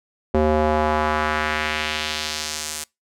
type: tone with band-pass filter sweep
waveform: square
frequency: 76.7 Hz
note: D#2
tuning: 24 cents flat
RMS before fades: -22 dBFS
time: 0.34-2.84 s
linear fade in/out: 5 ms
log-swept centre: 450 to 8700 Hz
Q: 1.3
effects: noise-tail reverb RT60 0.2 s tail -24 dB re dry